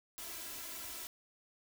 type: noise with comb filter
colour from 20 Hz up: white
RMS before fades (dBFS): -45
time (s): 0.18-1.07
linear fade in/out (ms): 0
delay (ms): 3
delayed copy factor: +0.75
effects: none